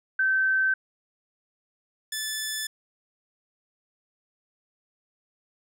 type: tone pair in turn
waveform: sine / 10% pulse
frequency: 1544 / 1743.2 Hz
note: G6 / A6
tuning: -27 / -17 cents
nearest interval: major second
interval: 210 cents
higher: second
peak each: -20 dBFS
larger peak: neither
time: 0.19-0.74 / 2.12-2.67 s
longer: neither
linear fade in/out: 5 ms
effects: none